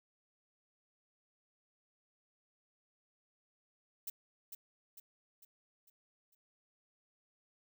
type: noise with echo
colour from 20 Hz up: violet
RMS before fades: -41 dBFS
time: 4.07-4.1 s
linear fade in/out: 5 ms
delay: 450 ms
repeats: 5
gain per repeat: -6 dB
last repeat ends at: 6.35 s
effects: none